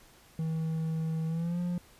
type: tone with pitch glide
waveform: triangle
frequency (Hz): 160.6 to 176.15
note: E3 to F3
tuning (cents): -45 to +15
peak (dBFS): -27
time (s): 0.39-1.78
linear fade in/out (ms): 2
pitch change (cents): +160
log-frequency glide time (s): 1.27-1.6
effects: pink hiss -58 dBFS RMS until 1.99 s + resampled to 32000 Hz